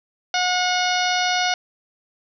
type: harmonic tone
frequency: 726 Hz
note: F#5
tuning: 33 cents flat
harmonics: 1 / 2 / 3 / 4 / 5 / 6 / 7 / 8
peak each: -22 / -25 / -27 / -28 / -29 / -30 / -30 / -31 dBFS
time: 0.34-1.54 s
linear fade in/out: 2 ms
effects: none